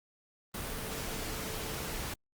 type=tone in noise; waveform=sine; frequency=440 Hz; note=A4; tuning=in tune; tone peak=-48 dBFS; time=0.66-1.98 s; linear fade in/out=5 ms; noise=pink; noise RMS=-38 dBFS; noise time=0.54-2.14 s; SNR=-13 dB; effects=Opus 32 kbps